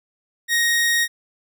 sawtooth tone, 1872 Hz, A#6, 7 cents sharp, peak -13 dBFS, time 0.48-1.08 s, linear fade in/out 50 ms, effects none

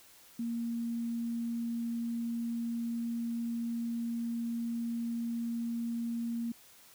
sine tone, 233.1 Hz, A#3, in tune, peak -32 dBFS, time 0.39-6.52 s, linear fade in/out 5 ms, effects white hiss -58 dBFS RMS until 6.94 s

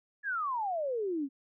sine exponential sweep, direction down, 1733 to 261.6 Hz, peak -30 dBFS, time 0.23-1.29 s, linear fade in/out 50 ms, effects none

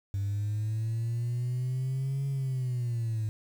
sine linear two-way sweep, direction up then down, 98.2 to 138.59 to 107.2 Hz, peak -26 dBFS, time 0.14-3.29 s, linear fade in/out 0 ms, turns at 2.27 s, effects tanh soft clip ceiling -26 dBFS + 9-bit

